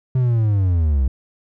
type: linear sweep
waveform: triangle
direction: down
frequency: 130.81 to 61.74 Hz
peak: -12 dBFS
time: 0.15-1.08 s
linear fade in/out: 5 ms
effects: none

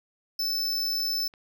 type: tone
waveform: square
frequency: 5274 Hz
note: E8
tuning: in tune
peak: -26 dBFS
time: 0.39-1.28 s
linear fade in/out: 5 ms
type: click train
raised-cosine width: 0.3 ms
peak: -35 dBFS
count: 12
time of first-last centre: 0.59-1.338 s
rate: 14.7 Hz
effects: none

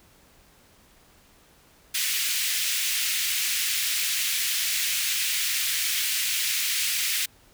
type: high-pass noise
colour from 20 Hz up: pink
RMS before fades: -26 dBFS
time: 1.94-7.26 s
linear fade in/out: 10 ms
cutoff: 2100 Hz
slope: 24 dB/octave
effects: pink hiss -57 dBFS RMS until 7.53 s

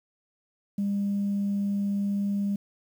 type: tone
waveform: sine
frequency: 200.9 Hz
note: G3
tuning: 43 cents sharp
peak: -23 dBFS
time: 0.78-2.56 s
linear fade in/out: 5 ms
effects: tanh soft clip ceiling -21 dBFS + 9-bit

